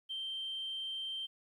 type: tone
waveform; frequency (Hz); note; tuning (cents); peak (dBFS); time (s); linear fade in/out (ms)
sine; 3136; G7; 0; -36; 0.09-1.27; 20
effects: tanh soft clip ceiling -33 dBFS + 12-bit